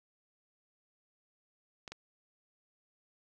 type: clicks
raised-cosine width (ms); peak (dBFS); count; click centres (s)
0.2; -26; 2; 1.878 / 1.92
effects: none